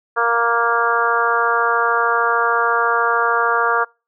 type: harmonic tone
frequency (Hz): 233.6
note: A#3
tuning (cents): +4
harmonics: 2 / 3 / 4 / 5 / 6 / 7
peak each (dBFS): -22 / -24 / -22 / -19 / -20 / -24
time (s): 0.16-3.85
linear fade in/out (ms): 20
effects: noise-tail reverb RT60 0.3 s tail -26 dB re dry